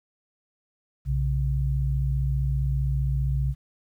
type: tone pair together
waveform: sine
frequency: 60.9 / 136.12 Hz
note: B1 / C#3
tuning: -24 / -31 cents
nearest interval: octave + major second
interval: 1393 cents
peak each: -24 / -25 dBFS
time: 1.05-3.55 s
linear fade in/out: 50 ms
effects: 10-bit